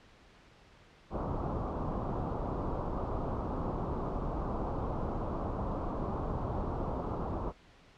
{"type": "low-pass noise", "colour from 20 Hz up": "pink", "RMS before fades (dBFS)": -35, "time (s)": [1.1, 7.53], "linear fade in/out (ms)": 50, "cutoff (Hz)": 1200, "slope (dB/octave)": 48, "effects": ["pink hiss -59 dBFS RMS until 7.97 s", "low-pass 4000 Hz 12 dB/octave"]}